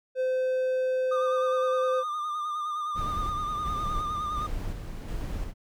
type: tone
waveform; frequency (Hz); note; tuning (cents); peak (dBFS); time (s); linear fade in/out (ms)
triangle; 515; C5; -28; -22; 0.15-2.04; 50
type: tone with vibrato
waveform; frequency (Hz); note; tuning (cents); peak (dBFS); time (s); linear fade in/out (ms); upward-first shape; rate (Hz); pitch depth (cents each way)
triangle; 1211; D#6; -47; -27; 1.11-4.47; 10; sine; 9.7; 40
type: noise with tremolo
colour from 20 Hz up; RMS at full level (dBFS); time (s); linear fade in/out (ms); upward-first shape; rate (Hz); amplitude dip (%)
brown; -33; 2.94-5.54; 50; square; 1.4; 35
effects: none